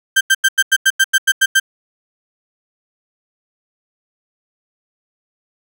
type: tone bursts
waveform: 35% pulse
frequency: 1568 Hz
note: G6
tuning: in tune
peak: -7 dBFS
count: 11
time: 0.16-1.599 s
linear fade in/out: 10 ms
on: 49 ms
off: 90 ms
effects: none